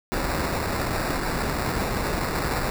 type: noise with sample-and-hold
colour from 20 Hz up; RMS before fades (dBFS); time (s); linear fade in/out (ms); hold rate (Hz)
pink; -26; 0.12-2.7; 0; 3150
effects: none